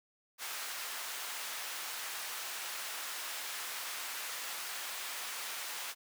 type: high-pass noise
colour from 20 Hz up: pink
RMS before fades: -41 dBFS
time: 0.38-5.95 s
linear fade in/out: 50 ms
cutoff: 1100 Hz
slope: 12 dB/octave
effects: none